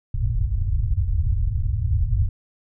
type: low-pass noise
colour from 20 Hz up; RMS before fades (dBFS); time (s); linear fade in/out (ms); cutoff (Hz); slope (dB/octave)
white; -21; 0.14-2.29; 2; 110; 48
effects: none